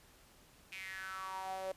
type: tone with high-pass filter sweep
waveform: sawtooth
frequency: 189.8 Hz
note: F#3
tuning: 44 cents sharp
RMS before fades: -43 dBFS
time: 0.72-1.72 s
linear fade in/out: 5 ms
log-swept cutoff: 2500 to 550 Hz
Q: 6.9
effects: pink hiss -63 dBFS RMS until 1.76 s + resampled to 32000 Hz